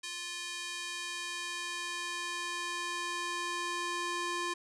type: tone with high-pass filter sweep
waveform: square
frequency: 349.2 Hz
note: F4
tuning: in tune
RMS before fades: -37 dBFS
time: 0.03-4.54 s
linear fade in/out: 10 ms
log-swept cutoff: 2600 to 730 Hz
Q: 0.81
effects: resampled to 22050 Hz